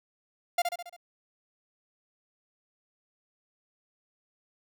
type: tone with echo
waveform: 45% pulse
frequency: 698.5 Hz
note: F5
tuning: in tune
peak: -22 dBFS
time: 0.58-0.62 s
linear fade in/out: 5 ms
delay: 69 ms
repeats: 5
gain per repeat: -5 dB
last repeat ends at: 0.965 s
effects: none